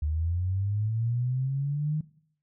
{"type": "linear sweep", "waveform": "sine", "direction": "up", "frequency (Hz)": [73.42, 155.56], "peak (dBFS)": -25, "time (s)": [0.02, 2.01], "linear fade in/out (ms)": 5, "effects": ["noise-tail reverb RT60 0.6 s tail -18 dB re dry"]}